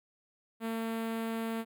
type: tone with notch filter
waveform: sawtooth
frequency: 226.1 Hz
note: A3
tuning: 47 cents sharp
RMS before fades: -35 dBFS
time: 0.6-1.65 s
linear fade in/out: 50 ms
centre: 5700 Hz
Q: 0.85
effects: none